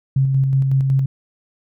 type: tone with tremolo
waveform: sine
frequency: 134.8 Hz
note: C#3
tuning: 48 cents flat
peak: -12 dBFS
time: 0.16-1.06 s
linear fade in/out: 5 ms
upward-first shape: square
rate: 5.4 Hz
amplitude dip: 30%
effects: none